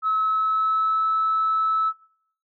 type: tone with pitch glide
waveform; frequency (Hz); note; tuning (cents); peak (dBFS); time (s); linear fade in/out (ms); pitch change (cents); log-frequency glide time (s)
sine; 1292 to 1305.5; E6 to E6; -35 to -17; -18; 0.02-1.93; 50; +18; 0.19-1.07
effects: noise-tail reverb RT60 0.6 s tail -20 dB re dry + tanh soft clip ceiling -14 dBFS